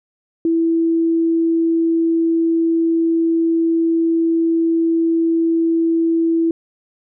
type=tone; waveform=sine; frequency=330.1 Hz; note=E4; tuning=2 cents sharp; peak=-13 dBFS; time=0.45-6.51 s; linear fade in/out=2 ms; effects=none